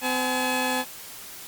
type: tone pair together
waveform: 15% pulse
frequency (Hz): 255.7 / 851.7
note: C4 / G#5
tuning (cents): -40 / +43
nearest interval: octave + major sixth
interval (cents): 2083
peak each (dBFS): -20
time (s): 0.01-0.85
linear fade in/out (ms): 50
effects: white hiss -41 dBFS RMS until 1.47 s + Opus 48 kbps